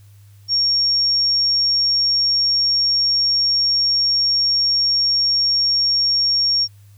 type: tone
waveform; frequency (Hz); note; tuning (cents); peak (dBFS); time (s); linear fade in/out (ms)
sine; 5540; F8; -15; -14; 0.48-6.68; 50
effects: added 101 Hz sine -43 dBFS peak until 6.97 s + white hiss -58 dBFS RMS until 6.97 s